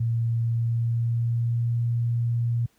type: tone with pitch glide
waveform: sine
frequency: 115.8 to 117.96 Hz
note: A#2 to A#2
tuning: -11 to +21 cents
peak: -21 dBFS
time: 0-2.66 s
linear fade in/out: 5 ms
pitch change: +32 cents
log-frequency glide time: 0.4-1.74 s
effects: pink hiss -65 dBFS RMS until 2.78 s + high-pass 60 Hz 12 dB/octave